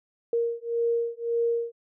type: beating tone pair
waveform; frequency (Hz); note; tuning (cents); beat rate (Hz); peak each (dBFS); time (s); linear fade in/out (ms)
sine; 466.2 / 468; A#4 / A#4; 0 / +7; 1.8; -27; 0.33-1.72; 2
effects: none